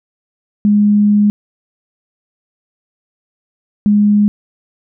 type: tone pair in turn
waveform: sine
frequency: 207.1 / 207.1 Hz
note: G#3 / G#3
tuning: -5 / -5 cents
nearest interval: unison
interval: 0 cents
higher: neither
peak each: -7 dBFS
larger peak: neither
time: 0.65-1.3 / 3.86-4.28 s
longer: first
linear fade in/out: 0 ms
effects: none